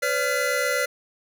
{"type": "tone cluster", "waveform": "square", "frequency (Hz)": [503, 571, 1390, 2013], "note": ["B4", "D5", "F6", "B6"], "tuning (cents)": [32, -49, -9, 33], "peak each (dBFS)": -28, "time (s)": [0.02, 0.86], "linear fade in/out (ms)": 10, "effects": []}